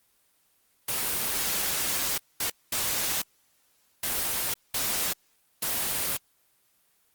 white noise bursts at uneven times, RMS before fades -28 dBFS, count 6, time 0.88-2.18 / 2.4-2.5 / 2.72-3.22 / 4.03-4.54 / 4.74-5.13 / 5.62-6.17 s, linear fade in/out 5 ms, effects white hiss -67 dBFS RMS until 7.14 s + Opus 24 kbps

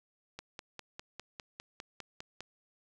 click train, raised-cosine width 0.2 ms, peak -25 dBFS, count 11, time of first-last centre 0.39-2.406 s, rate 4.96 Hz, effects none

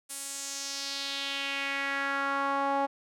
sawtooth tone with band-pass filter sweep, 277.2 Hz, C#4, in tune, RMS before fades -32 dBFS, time 0.09-2.87 s, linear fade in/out 20 ms, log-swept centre 9700 to 790 Hz, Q 2.5, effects none

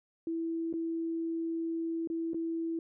sine tone with dropouts, 329.6 Hz, E4, in tune, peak -31 dBFS, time 0.27-2.79 s, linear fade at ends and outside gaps 2 ms, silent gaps 0.728-0.738 / 2.074-2.1 / 2.334-2.344 s, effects none

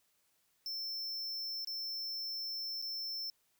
square tone with dropouts, 5340 Hz, E8, 22 cents sharp, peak -38 dBFS, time 0.66-3.3 s, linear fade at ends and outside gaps 1 ms, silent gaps 1.647-1.672 / 2.817-2.823 s, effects white hiss -75 dBFS RMS until 3.59 s

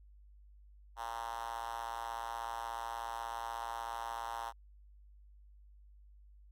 5% pulse tone with high-pass filter, 116.54 Hz, A#2, in tune, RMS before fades -41 dBFS, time 0.96-4.53 s, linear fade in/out 50 ms, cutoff 870 Hz, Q 4.5, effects added 50 Hz sine -56 dBFS peak until 6.51 s + AAC 64 kbps

